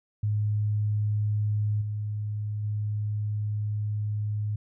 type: tone with level steps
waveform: sine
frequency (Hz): 105.2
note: G#2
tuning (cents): +23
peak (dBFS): -23 / -28 / -26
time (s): 0.23-4.56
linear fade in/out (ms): 5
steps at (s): 1.81 / 2.63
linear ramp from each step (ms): 10
effects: none